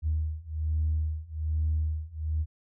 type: beating tone pair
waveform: sine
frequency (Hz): 77.3 / 78.5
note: D#2 / D#2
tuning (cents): -11 / +16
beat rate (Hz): 1.2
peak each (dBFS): -29 / -28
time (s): 0.02-2.46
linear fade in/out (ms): 50
effects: tanh soft clip ceiling -19 dBFS